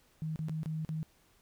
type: tone with dropouts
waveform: sine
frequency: 157.5 Hz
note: D#3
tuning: 21 cents sharp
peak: -33 dBFS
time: 0.22-1.03 s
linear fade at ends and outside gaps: 0 ms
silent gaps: 0.359-0.391 / 0.485-0.495 / 0.632-0.659 / 0.849-0.891 s
effects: pink hiss -67 dBFS RMS until 1.41 s